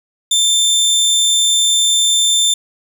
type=tone; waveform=25% pulse; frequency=3565 Hz; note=A7; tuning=22 cents sharp; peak=-7 dBFS; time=0.31-2.54 s; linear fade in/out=5 ms; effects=none